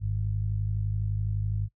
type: harmonic tone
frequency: 51.91 Hz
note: G#1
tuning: in tune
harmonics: 1 / 2 / 3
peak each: -32 / -27 / -41 dBFS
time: 0-1.69 s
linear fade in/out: 50 ms
effects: noise-tail reverb RT60 0.1 s tail -21 dB re dry